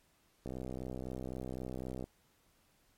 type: click train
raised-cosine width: 2 ms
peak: -28 dBFS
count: 102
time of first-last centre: 0.46-2.041 s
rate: 63.9 Hz
effects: pink hiss -71 dBFS RMS until 2.97 s + MP3 64 kbps